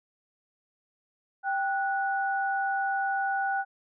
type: tone pair together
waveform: sine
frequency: 784 / 1470.6 Hz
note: G5 / F#6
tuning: 0 / -11 cents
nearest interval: major seventh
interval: 1089 cents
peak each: -27 / -30 dBFS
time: 1.43-3.65 s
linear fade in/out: 50 ms
effects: none